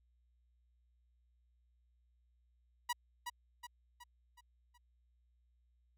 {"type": "tone with echo", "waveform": "sawtooth", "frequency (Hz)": 968, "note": "B5", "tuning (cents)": -35, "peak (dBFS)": -30, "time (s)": [2.89, 2.93], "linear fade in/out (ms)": 10, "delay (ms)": 370, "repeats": 5, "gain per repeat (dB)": -6, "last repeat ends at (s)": 4.78, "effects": ["added 60 Hz sine -70 dBFS peak until 5.97 s"]}